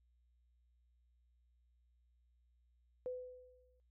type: tone with exponential decay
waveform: sine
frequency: 503 Hz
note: B4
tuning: 32 cents sharp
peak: -37 dBFS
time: 3.06-3.8 s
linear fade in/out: 0 ms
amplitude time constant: 160 ms
effects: noise-tail reverb RT60 0.1 s tail -22 dB re dry + added 60 Hz sine -70 dBFS peak until 3.9 s